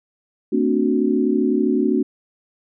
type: chord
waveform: sine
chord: D dominant seventh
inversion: second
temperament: equal with one note detuned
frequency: 225.8 / 261.6 / 293.7 / 370 Hz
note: A3 / C4 / D4 / F#4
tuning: +45 / 0 / 0 / 0 cents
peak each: -21 dBFS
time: 0.52-2.03 s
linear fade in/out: 10 ms
effects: none